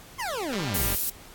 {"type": "exponential sweep", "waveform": "25% pulse", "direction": "down", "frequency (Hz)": [1109, 36.19], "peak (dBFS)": -25, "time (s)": [0.18, 0.96], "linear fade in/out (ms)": 20}
{"type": "click train", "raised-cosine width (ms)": 0.2, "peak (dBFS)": -17, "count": 84, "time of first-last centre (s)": [0.53, 0.947], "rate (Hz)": 199}
{"type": "noise", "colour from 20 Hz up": "violet", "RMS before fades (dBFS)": -26, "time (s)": [0.74, 1.1], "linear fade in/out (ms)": 5}
{"effects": ["pink hiss -48 dBFS RMS until 1.34 s", "AAC 64 kbps"]}